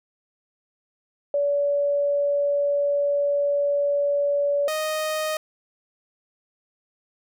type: tone pair in turn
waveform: sine / sawtooth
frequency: 572 / 621.7 Hz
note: D5 / D#5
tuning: -46 / -2 cents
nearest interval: minor second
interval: 144 cents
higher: second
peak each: -19 / -20 dBFS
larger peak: first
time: 1.34-4.68 / 4.68-5.37 s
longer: first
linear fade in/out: 2 ms
effects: none